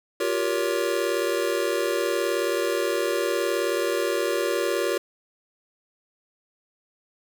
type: chord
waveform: square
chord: G half-diminished seventh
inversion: third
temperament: just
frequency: 352.8 / 392 / 470.4 / 564.5 Hz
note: F4 / G4 / Bb4 / Db5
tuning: +18 / 0 / +16 / +31 cents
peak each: -29 dBFS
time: 0.2-4.98 s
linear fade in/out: 5 ms
effects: none